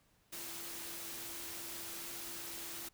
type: tone in noise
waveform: sine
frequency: 338.4 Hz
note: E4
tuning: 45 cents sharp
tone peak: -56 dBFS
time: 0.32-2.89 s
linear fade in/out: 10 ms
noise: white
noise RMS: -45 dBFS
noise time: 0.32-2.89 s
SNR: -14 dB
effects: pink hiss -72 dBFS RMS until 2.93 s